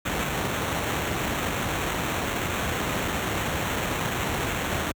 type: noise with sample-and-hold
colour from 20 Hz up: pink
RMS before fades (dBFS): -27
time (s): 0.05-4.92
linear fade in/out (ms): 10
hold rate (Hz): 4900
effects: high-pass 60 Hz 12 dB/octave